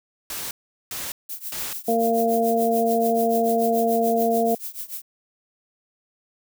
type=noise bursts; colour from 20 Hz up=white; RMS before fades=-31 dBFS; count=3; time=0.3-1.73 s; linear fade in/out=2 ms; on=210 ms; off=400 ms
type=noise with tremolo; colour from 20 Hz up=violet; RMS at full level=-30 dBFS; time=1.29-5.02 s; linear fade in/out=5 ms; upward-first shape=triangle; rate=6.9 Hz; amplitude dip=95%
type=harmonic tone; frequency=229.5 Hz; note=A#3; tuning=27 cents flat; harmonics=1 / 2 / 3; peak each=-24 / -22 / -21 dBFS; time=1.88-4.55 s; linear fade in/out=5 ms
effects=none